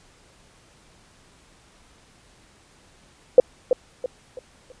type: tone with echo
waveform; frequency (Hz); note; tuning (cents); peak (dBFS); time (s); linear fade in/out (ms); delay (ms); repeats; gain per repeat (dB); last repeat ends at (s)
sine; 507; B4; +45; -4; 3.38-3.4; 2; 330; 4; -9; 4.72
effects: pink hiss -55 dBFS RMS until 4.8 s + resampled to 22050 Hz